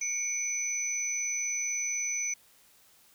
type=tone cluster; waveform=sine; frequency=2216 / 2356 / 6000 Hz; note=C#7 / D7 / F#8; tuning=-1 / +5 / +23 cents; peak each=-38 / -39 / -30 dBFS; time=0.01-2.34 s; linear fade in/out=5 ms; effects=white hiss -61 dBFS RMS until 3.14 s